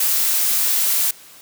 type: noise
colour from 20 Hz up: blue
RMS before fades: -18 dBFS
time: 0-1.11 s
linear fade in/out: 5 ms
effects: white hiss -44 dBFS RMS until 1.41 s + high-pass 100 Hz 12 dB/octave